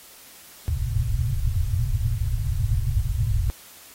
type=low-pass noise; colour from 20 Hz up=white; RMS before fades=-23 dBFS; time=0.68-3.5 s; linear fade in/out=0 ms; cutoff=130 Hz; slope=96 dB/octave; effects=white hiss -47 dBFS RMS until 3.94 s + AAC 48 kbps